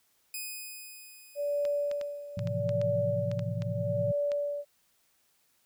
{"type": "tone with exponential decay", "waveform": "5% pulse", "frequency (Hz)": 2500, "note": "D#7", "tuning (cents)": 8, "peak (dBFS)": -25, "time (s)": [0.34, 2.6], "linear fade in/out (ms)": 2, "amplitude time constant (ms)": 490}
{"type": "tone with tremolo", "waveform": "sine", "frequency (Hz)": 578, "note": "D5", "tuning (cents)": -28, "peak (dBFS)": -26, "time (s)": [1.35, 4.65], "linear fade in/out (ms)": 50, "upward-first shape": "sine", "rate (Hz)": 0.79, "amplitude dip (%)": 80}
{"type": "clicks", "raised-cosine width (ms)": 0.2, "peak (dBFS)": -25, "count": 11, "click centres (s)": [1.652, 1.914, 2.013, 2.392, 2.473, 2.692, 2.815, 3.315, 3.393, 3.621, 4.318]}
{"type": "chord", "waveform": "sine", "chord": "F major seventh", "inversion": "first", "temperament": "equal", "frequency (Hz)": [110, 130.81, 164.81, 174.61], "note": ["A2", "C3", "E3", "F3"], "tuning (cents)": [0, 0, 0, 0], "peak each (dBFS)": [-33, -36, -39, -38], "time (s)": [2.37, 4.12], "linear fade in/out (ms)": 5}
{"effects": ["white hiss -70 dBFS RMS until 5.65 s"]}